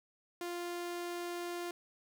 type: tone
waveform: sawtooth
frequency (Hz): 348.9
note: F4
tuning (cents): -2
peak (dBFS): -34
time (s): 0.41-1.71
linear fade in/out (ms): 2
effects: 12-bit